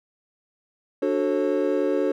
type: chord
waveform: triangle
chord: D major seventh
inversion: none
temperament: equal with one note detuned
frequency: 293.7 / 370 / 440 / 540.5 Hz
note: D4 / F#4 / A4 / C#5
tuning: 0 / 0 / 0 / -44 cents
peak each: -24 dBFS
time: 1.02-2.12 s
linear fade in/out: 5 ms
effects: none